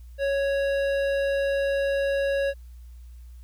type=tone with hard clipping; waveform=sine; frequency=554.4 Hz; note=C#5; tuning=in tune; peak=-24 dBFS; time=0.18-2.54 s; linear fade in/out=50 ms; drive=12 dB; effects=added 60 Hz sine -41 dBFS peak until 3.43 s + white hiss -65 dBFS RMS until 3.43 s